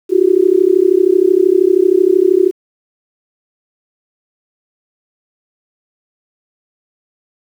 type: tone with amplitude modulation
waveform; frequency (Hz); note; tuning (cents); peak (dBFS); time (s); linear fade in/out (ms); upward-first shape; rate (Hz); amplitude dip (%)
sine; 370; F#4; 0; -3; 0.09-2.52; 50; sine; 32.9; 100
effects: 7-bit